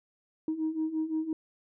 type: beating tone pair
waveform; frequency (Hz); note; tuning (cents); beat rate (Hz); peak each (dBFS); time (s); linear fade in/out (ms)
sine; 312.1 / 317.9; D#4 / D#4; +5 / +37; 5.8; -33 / -29; 0.48-1.33; 2
effects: tanh soft clip ceiling -23 dBFS